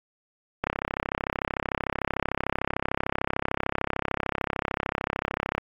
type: click train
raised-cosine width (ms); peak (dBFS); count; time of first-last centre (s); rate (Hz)
0.5; -10; 166; 0.64-5.58; 33.4
effects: AAC 48 kbps